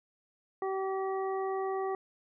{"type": "harmonic tone", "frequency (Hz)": 384, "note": "G4", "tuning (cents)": -36, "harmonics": [1, 2, 3, 5], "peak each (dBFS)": [-32, -36, -40, -48], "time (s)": [0.62, 1.95], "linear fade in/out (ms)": 2, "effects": []}